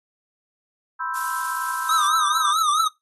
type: chord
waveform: sine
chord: C major seventh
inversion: third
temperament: equal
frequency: 987.8 / 1046.5 / 1318.5 / 1568 Hz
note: B5 / C6 / E6 / G6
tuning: 0 / 0 / 0 / 0 cents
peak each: -30 / -33 / -28 / -31 dBFS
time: 0.99-2.53 s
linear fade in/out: 20 ms
type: noise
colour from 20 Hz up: violet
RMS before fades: -30 dBFS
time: 1.15-2.08 s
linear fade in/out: 5 ms
type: tone with vibrato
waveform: square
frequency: 1244.5 Hz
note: D#6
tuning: in tune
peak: -19 dBFS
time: 1.89-2.88 s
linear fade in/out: 5 ms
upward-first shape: triangle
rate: 4.6 Hz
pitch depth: 130 cents each way
effects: noise-tail reverb RT60 0.2 s tail -23 dB re dry + AAC 32 kbps